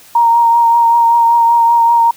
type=tone with vibrato; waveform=sine; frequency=932.3 Hz; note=A#5; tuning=in tune; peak=-6 dBFS; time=0.15-2.11 s; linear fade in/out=5 ms; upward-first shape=triangle; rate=5.2 Hz; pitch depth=23 cents each way; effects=white hiss -41 dBFS RMS until 2.16 s